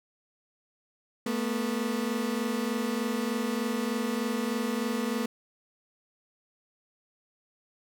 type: tone pair together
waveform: 30% pulse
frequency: 219.8 / 243.1 Hz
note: A3 / B3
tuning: -2 / -27 cents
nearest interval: major second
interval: 175 cents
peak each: -28 dBFS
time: 1.26-5.26 s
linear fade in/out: 5 ms
effects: none